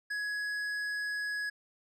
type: tone with tanh clipping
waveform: sine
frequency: 1676 Hz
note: G#6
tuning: 15 cents sharp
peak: -34 dBFS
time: 0.1-1.5 s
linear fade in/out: 10 ms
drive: 10 dB
effects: none